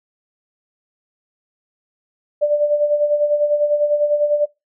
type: tone with tremolo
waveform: sine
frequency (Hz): 590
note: D5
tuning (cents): +8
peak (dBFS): -11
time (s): 2.41-4.46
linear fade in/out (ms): 20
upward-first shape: sine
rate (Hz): 10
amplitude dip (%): 60
effects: noise-tail reverb RT60 0.2 s tail -20 dB re dry